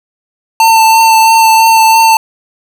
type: tone with vibrato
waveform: square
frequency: 895 Hz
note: A5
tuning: 29 cents sharp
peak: -4 dBFS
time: 0.6-2.17 s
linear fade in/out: 2 ms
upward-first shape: sine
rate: 3 Hz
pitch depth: 15 cents each way
effects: none